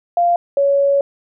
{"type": "tone pair in turn", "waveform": "sine", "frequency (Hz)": [695, 559.8], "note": ["F5", "C#5"], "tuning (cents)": [-9, 17], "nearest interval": "major third", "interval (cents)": 374, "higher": "first", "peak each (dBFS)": -11, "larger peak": "neither", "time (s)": [[0.17, 0.36], [0.57, 1.01]], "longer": "second", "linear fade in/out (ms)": 2, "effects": []}